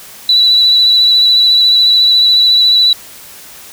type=tone with vibrato; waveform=sine; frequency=3951 Hz; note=B7; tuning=in tune; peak=-5 dBFS; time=0.29-2.93 s; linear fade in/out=2 ms; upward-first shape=triangle; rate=14 Hz; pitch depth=22 cents each way; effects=white hiss -34 dBFS RMS until 3.72 s